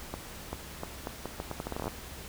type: accelerating click train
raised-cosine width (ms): 1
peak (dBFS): -20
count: 17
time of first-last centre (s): 0.14-1.879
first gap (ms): 390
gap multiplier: 0.78
effects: added 68 Hz sine -50 dBFS peak until 2.28 s + pink hiss -45 dBFS RMS until 2.28 s